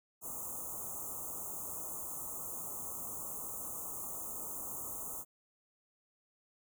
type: band-stop noise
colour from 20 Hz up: white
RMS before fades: -42 dBFS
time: 0.21-5.25 s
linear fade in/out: 50 ms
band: 1300 to 6400 Hz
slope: 96 dB/octave
effects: none